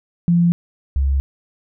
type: tone pair in turn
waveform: sine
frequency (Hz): 172.1 / 68.3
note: F3 / C#2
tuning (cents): -25 / -25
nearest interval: octave + major third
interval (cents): 1600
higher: first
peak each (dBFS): -11 / -14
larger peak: first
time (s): 0.28-0.52 / 0.96-1.2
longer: neither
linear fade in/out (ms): 0
effects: none